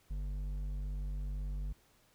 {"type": "tone with hard clipping", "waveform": "sine", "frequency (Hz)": 49, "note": "G1", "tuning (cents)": 0, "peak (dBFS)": -37, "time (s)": [0.1, 1.73], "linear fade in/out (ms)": 10, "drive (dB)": 7, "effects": ["pink hiss -68 dBFS RMS until 2.14 s"]}